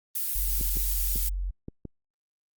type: noise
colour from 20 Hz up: violet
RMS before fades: -29 dBFS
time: 0.15-1.29 s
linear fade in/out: 5 ms
type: tone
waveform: sine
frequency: 45.31 Hz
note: F#1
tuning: 36 cents flat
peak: -27 dBFS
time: 0.35-1.51 s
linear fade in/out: 10 ms
type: clicks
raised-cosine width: 3 ms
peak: -24 dBFS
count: 5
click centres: 0.612 / 0.77 / 1.158 / 1.684 / 1.853 s
effects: Opus 32 kbps